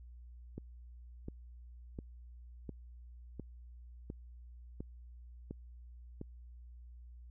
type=click train; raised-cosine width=3 ms; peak=-29 dBFS; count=9; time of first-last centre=0.58-6.214 s; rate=1.42 Hz; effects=added 60 Hz sine -50 dBFS peak until 7.3 s